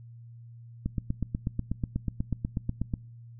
click train, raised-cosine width 5 ms, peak -16 dBFS, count 18, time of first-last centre 0.86-2.938 s, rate 8.18 Hz, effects noise-tail reverb RT60 0.7 s tail -25 dB re dry + added 117 Hz sine -45 dBFS peak until 3.39 s

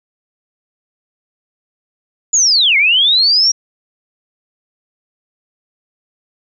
sine linear two-way sweep, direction down then up, 7020 to 2093 to 5710 Hz, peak -8 dBFS, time 2.33-3.52 s, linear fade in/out 10 ms, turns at 2.77 s, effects none

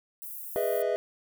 white high-pass noise, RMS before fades -40 dBFS, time 0.22-0.82 s, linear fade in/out 0 ms, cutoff 11000 Hz, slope 24 dB/octave
triangle chord, E major seventh, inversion first, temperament just, 412 / 494.4 / 618.1 / 659.3 Hz, G#4 / B4 / D#5 / E5, -14 / +2 / -12 / 0 cents, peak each -29 dBFS, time 0.56-0.96 s, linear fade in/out 0 ms
effects none

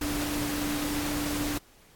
sine tone in noise, 293.7 Hz, D4, in tune, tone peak -30 dBFS, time 0.01-1.58 s, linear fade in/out 5 ms, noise pink, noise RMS -33 dBFS, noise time 0.01-1.58 s, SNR 0 dB, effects pink hiss -58 dBFS RMS until 1.95 s + AAC 64 kbps

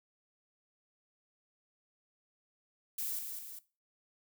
violet noise with echo, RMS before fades -37 dBFS, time 2.98-3.19 s, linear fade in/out 5 ms, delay 200 ms, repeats 2, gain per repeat -5 dB, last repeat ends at 3.59 s, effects noise-tail reverb RT60 0.3 s tail -17 dB re dry

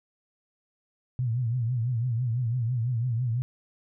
sine tone with vibrato, 120 Hz, B2, 49 cents flat, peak -24 dBFS, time 1.19-3.42 s, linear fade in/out 0 ms, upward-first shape triangle, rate 6 Hz, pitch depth 150 cents each way, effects none

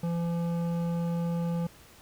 sine tone with hard clipping, 169.9 Hz, F3, 47 cents flat, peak -29 dBFS, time 0.03-1.67 s, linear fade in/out 5 ms, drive 11 dB, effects pink hiss -54 dBFS RMS until 2.01 s

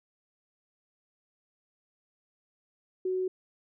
sine tone, 371.5 Hz, F#4, 7 cents sharp, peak -27 dBFS, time 3.05-3.28 s, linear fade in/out 5 ms, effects none

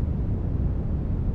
white low-pass noise, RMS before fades -25 dBFS, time 0-1.34 s, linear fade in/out 0 ms, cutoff 110 Hz, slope 12 dB/octave, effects none

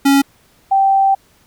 square / sine tone pair in turn, 277.2 / 779.7 Hz, C#4 / G5, 0 / -10 cents, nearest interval octave + tritone, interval 1790 cents, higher second, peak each -9 dBFS, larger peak neither, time 0.05-0.22 / 0.71-1.15 s, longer second, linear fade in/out 10 ms, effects pink hiss -53 dBFS RMS until 1.46 s

